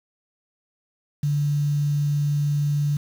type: tone with quantisation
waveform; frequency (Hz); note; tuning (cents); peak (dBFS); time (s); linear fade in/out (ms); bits
sine; 145.6; D3; -15; -19; 1.23-2.97; 5; 7
effects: none